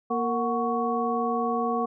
sine tone cluster, 236.2 / 462.4 / 734 / 1115 Hz, A#3 / A#4 / F#5 / C#6, +23 / -14 / -14 / +10 cents, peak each -29 dBFS, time 0.1-1.86 s, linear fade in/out 10 ms, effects none

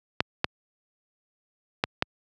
clicks, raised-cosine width 0.3 ms, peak -5 dBFS, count 4, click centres 0.205 / 0.444 / 1.839 / 2.024 s, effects high-pass 80 Hz 12 dB/octave

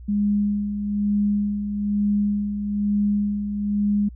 sine tone with tremolo, 205.3 Hz, G#3, 20 cents flat, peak -17 dBFS, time 0.08-4.09 s, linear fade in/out 10 ms, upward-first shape sine, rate 1.1 Hz, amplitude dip 55%, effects added 60 Hz sine -37 dBFS peak until 4.15 s

